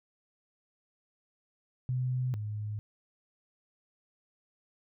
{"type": "tone pair in turn", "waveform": "sine", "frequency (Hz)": [127, 105.63], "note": ["B2", "G#2"], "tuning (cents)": [49, 30], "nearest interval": "minor third", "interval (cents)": 319, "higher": "first", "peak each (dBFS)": [-28, -33], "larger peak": "first", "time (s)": [[1.89, 2.34], [2.34, 2.79]], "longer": "neither", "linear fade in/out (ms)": 0, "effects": []}